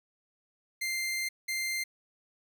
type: tone bursts at uneven times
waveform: sawtooth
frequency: 2093 Hz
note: C7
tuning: in tune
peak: -27 dBFS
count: 2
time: 0.81-1.29 / 1.48-1.84 s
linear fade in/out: 10 ms
effects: none